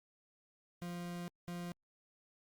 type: tone bursts at uneven times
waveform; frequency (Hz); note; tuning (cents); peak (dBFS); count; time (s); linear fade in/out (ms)
40% pulse; 174.5; F3; -1; -40; 2; 0.82-1.28 / 1.48-1.72; 0
effects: Opus 48 kbps